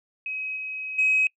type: tone with level steps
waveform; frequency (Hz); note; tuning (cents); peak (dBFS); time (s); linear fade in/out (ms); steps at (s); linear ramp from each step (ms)
sine; 2541; D#7; +36; -28 / -30 / -17; 0.26-1.27; 2; 0.56 / 0.98; 10
effects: noise-tail reverb RT60 0.1 s tail -25 dB re dry + tanh soft clip ceiling -13 dBFS